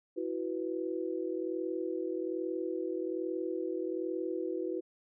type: chord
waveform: sine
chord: E suspended second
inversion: none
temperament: just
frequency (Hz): 329.6 / 370.8 / 494.4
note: E4 / F#4 / B4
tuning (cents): 0 / +4 / +2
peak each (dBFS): -36 / -36 / -39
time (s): 0.16-4.81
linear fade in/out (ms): 20
effects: none